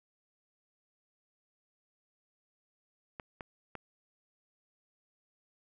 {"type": "clicks", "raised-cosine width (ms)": 0.5, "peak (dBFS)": -26, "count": 3, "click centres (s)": [3.198, 3.408, 3.753], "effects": []}